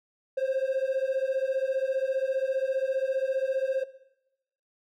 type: beating tone pair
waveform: triangle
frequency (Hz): 523.3 / 538.3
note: C5 / C5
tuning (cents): 0 / +49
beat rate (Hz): 15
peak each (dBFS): -25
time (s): 0.37-3.84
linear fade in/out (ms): 10
effects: noise-tail reverb RT60 0.9 s tail -20 dB re dry + tanh soft clip ceiling -19 dBFS